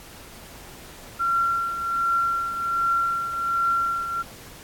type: tone with tremolo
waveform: sine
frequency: 1369 Hz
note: F6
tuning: 35 cents flat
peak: -18 dBFS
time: 1.19-4.23 s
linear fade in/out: 20 ms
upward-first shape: triangle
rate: 1.3 Hz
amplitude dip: 65%
effects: pink hiss -44 dBFS RMS until 4.63 s + AAC 64 kbps